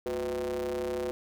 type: ring-modulated tone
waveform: square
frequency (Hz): 69.3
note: C#2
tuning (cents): 0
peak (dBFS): -28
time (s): 0.06-1.11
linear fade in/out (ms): 0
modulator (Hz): 432
effects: none